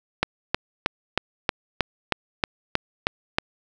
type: click train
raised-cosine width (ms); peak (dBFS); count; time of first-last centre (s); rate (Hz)
0.3; -3; 11; 0.23-3.385; 3.17
effects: none